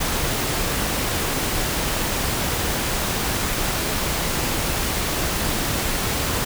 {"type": "noise", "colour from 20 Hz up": "pink", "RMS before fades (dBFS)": -23, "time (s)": [0, 6.45], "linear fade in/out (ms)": 10, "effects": []}